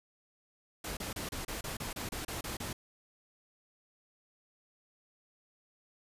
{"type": "noise bursts", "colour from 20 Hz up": "pink", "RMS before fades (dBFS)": -39, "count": 12, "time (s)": [0.84, 2.73], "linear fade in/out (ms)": 5, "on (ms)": 130, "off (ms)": 30, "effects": ["resampled to 32000 Hz"]}